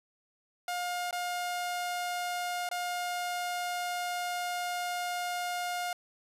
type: tone with dropouts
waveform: sawtooth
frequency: 711 Hz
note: F5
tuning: 31 cents sharp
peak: -28 dBFS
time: 0.68-5.93 s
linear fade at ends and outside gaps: 2 ms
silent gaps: 1.11-1.127 / 2.69-2.713 s
effects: resampled to 32000 Hz